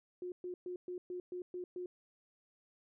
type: tone bursts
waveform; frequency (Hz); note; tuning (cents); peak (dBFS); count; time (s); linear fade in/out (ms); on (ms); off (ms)
sine; 359.7; F#4; -49; -39; 8; 0.22-1.86; 2; 100; 120
effects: none